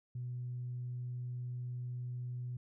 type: tone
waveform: sine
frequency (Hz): 123.47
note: B2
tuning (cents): 0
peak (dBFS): -37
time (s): 0.15-2.57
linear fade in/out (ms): 5
effects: tanh soft clip ceiling -33 dBFS